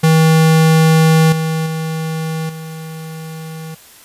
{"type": "tone with level steps", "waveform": "square", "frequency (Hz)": 160, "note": "D#3", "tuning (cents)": 49, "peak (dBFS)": [-8, -16, -19, -27], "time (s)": [0.03, 3.75], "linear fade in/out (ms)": 10, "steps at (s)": [1.32, 1.66, 2.49], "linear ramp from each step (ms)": 5, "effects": ["white hiss -42 dBFS RMS until 4.04 s", "resampled to 32000 Hz"]}